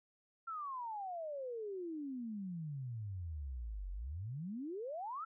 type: exponential two-way sweep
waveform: sine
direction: down then up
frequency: 1372 to 44.19 to 1372 Hz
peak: -40 dBFS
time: 0.47-5.25 s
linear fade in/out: 10 ms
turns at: 3.91 s
effects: none